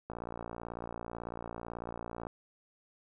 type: click train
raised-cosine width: 1 ms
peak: -26 dBFS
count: 127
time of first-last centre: 0.1-2.269 s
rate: 58.1 Hz
effects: none